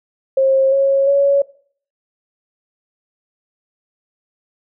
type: tone with pitch steps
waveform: sine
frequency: 535 / 547.2 / 559.7 Hz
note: C5 / C#5 / C#5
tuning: +38 / -23 / +17 cents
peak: -10 dBFS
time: 0.37-1.42 s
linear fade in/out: 5 ms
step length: 350 ms
effects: noise-tail reverb RT60 0.5 s tail -19 dB re dry